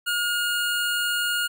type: tone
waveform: 25% pulse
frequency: 1428 Hz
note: F6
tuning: 38 cents sharp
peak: -19 dBFS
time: 0.06-1.48 s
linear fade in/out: 20 ms
effects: none